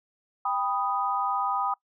sine chord, G augmented, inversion none, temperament equal with one note detuned, 792.2 / 987.8 / 1244.5 Hz, G5 / B5 / D#6, +18 / 0 / 0 cents, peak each -29 / -30 / -28 dBFS, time 0.45-1.74 s, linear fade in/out 5 ms, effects noise-tail reverb RT60 0.1 s tail -23 dB re dry

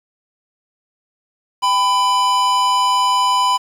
square tone pair together, 789.4 / 1000 Hz, G5 / B5, +12 / +21 cents, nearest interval major third, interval 409 cents, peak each -25 / -14 dBFS, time 1.62-3.58 s, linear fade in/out 20 ms, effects low-pass 8000 Hz 12 dB/octave + 7-bit

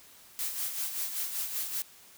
blue noise with tremolo, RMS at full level -32 dBFS, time 0.39-1.82 s, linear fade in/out 0 ms, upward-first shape sine, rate 5.2 Hz, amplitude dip 55%, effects white hiss -55 dBFS RMS until 2.17 s

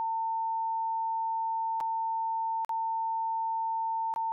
sine tone with dropouts, 900 Hz, A5, 39 cents sharp, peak -28 dBFS, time 0-4.32 s, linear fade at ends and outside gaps 0 ms, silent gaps 1.803-1.809 / 2.648-2.693 / 4.139-4.161 s, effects none

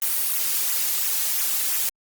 blue noise with flanger, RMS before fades -23 dBFS, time 0.02-1.89 s, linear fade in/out 0 ms, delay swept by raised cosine 0.22 to 3.02 ms, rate 2.9 Hz, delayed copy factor -0.75, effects Opus 32 kbps

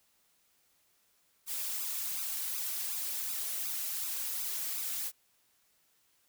blue noise with flanger, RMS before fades -36 dBFS, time 1.46-5.12 s, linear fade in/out 50 ms, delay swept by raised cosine 0.79 to 3.59 ms, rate 2.7 Hz, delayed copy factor +1, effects white hiss -71 dBFS RMS until 6.28 s

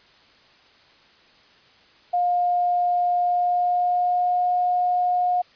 sine tone with pitch glide, 710 to 718.7 Hz, F5 to F5, +28 to +49 cents, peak -18 dBFS, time 2.13-5.42 s, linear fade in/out 10 ms, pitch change +21 cents, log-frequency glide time 3.2-4.49 s, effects white hiss -54 dBFS RMS until 5.55 s + resampled to 11025 Hz

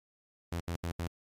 sawtooth tone bursts, 85.2 Hz, F2, 42 cents flat, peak -29 dBFS, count 4, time 0.52-1.074 s, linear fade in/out 5 ms, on 83 ms, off 74 ms, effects MP3 96 kbps

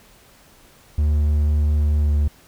triangle tone with pitch glide, 74.6 to 73.62 Hz, D2 to D2, +28 to +5 cents, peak -13 dBFS, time 0.98-2.28 s, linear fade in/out 5 ms, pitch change -23 cents, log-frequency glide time 2.01-2.11 s, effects pink hiss -51 dBFS RMS until 2.47 s

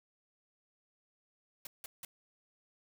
white noise bursts, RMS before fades -45 dBFS, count 3, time 1.65-2.05 s, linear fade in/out 2 ms, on 20 ms, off 170 ms, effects none

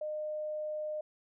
sine tone, 610 Hz, D#5, 34 cents flat, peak -34 dBFS, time 0.01-1.01 s, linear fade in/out 5 ms, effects none

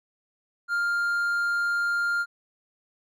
triangle tone, 1401 Hz, F6, 5 cents sharp, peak -21 dBFS, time 0.68-2.26 s, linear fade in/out 50 ms, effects none

